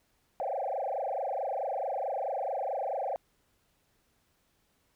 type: tone with frequency modulation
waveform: sine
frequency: 662 Hz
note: E5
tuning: 7 cents sharp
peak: -29 dBFS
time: 0.4-3.16 s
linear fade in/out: 0 ms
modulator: 24.6 Hz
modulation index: 5.9
effects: tanh soft clip ceiling -25 dBFS + pink hiss -72 dBFS RMS until 4.95 s